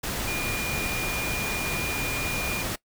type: tone in noise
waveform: sine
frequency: 2421 Hz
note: D#7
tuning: 48 cents flat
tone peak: -30 dBFS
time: 0.27-2.63 s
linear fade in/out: 10 ms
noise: pink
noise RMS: -30 dBFS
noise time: 0.03-2.76 s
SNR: -3 dB
effects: noise-tail reverb RT60 0.1 s tail -21 dB re dry